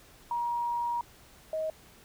sine tone pair in turn, 950 / 630.9 Hz, A#5 / D#5, +33 / +24 cents, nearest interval perfect fifth, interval 709 cents, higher first, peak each -28 / -29 dBFS, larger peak first, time 0.31-1.01 / 1.53-1.7 s, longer first, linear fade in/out 2 ms, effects pink hiss -56 dBFS RMS until 2.04 s

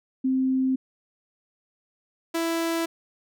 sine / sawtooth tone pair in turn, 261.6 / 331.5 Hz, C4 / E4, 0 / +10 cents, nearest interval major third, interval 410 cents, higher second, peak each -20 dBFS, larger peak neither, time 0.24-0.76 / 2.34-2.86 s, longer neither, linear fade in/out 10 ms, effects none

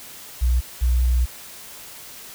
sine tone pair in turn, 61.4 / 61.4 Hz, B1 / B1, -9 / -9 cents, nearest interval unison, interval 0 cents, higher neither, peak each -14 dBFS, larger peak neither, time 0.41-0.61 / 0.81-1.26 s, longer second, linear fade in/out 20 ms, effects tanh soft clip ceiling -12 dBFS + white hiss -40 dBFS RMS until 2.34 s

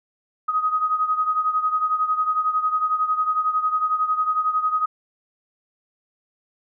sine beating tone pair, 1253 / 1264 Hz, D#6 / D#6, +12 / +27 cents, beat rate 11 Hz, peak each -20 / -25 dBFS, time 0.48-4.86 s, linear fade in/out 10 ms, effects none

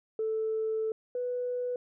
sine tone pair in turn, 440 / 493.9 Hz, A4 / B4, 0 / 0 cents, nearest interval major second, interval 200 cents, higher second, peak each -27 / -29 dBFS, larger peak first, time 0.19-0.92 / 1.15-1.76 s, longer first, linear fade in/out 2 ms, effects tanh soft clip ceiling -23 dBFS

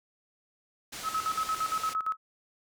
white low-pass noise, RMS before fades -41 dBFS, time 0.92-1.94 s, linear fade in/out 10 ms, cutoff 7500 Hz, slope 12 dB/octave
sine tone with tremolo, 1287 Hz, E6, 42 cents flat, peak -26 dBFS, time 1.03-2.17 s, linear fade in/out 50 ms, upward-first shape square, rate 8.7 Hz, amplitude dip 75%
effects none

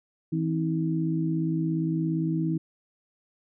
sine tone cluster, 162.6 / 263.2 / 320.5 Hz, E3 / C4 / E4, -23 / +10 / -49 cents, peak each -26 / -34 / -28 dBFS, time 0.32-2.58 s, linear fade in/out 10 ms, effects none

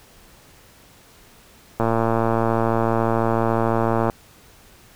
click train, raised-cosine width 1 ms, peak -6 dBFS, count 263, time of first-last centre 1.8-4.098 s, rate 114 Hz, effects pink hiss -50 dBFS RMS until 4.95 s

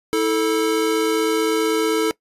square tone pair together, 323.6 / 439.2 Hz, E4 / A4, -32 / -3 cents, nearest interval perfect fourth, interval 529 cents, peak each -22 / -19 dBFS, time 0.13-2.11 s, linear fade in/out 0 ms, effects noise-tail reverb RT60 0.1 s tail -21 dB re dry + resampled to 32000 Hz

